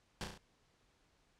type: noise with echo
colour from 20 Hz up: pink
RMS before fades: -40 dBFS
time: 0.21-0.24 s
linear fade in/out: 0 ms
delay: 34 ms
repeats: 4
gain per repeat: -4 dB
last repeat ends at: 0.376 s
effects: pink hiss -73 dBFS RMS until 1.39 s + low-pass 7000 Hz 12 dB/octave